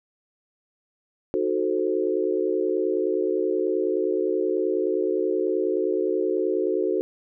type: chord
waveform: sine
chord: D# diminished seventh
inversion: none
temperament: equal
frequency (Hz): 311.1 / 370 / 440 / 523.3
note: D#4 / F#4 / A4 / C5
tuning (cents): 0 / 0 / 0 / 0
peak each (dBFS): -29 / -24 / -26 / -30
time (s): 1.34-7.01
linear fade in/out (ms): 0
effects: none